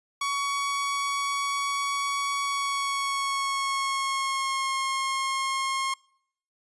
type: tone with pitch glide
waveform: sawtooth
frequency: 1123 to 1074.8 Hz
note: C#6 to C6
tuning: +22 to +46 cents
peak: -22 dBFS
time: 0.21-5.94 s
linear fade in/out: 5 ms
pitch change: -76 cents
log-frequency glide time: 2.42-4.74 s
effects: noise-tail reverb RT60 0.7 s tail -26 dB re dry + resampled to 24000 Hz